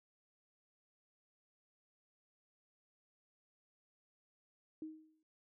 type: tone with exponential decay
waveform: sine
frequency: 313.8 Hz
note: D#4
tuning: 15 cents sharp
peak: -40 dBFS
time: 4.82-5.23 s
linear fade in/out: 2 ms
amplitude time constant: 89 ms
effects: noise-tail reverb RT60 0.4 s tail -25 dB re dry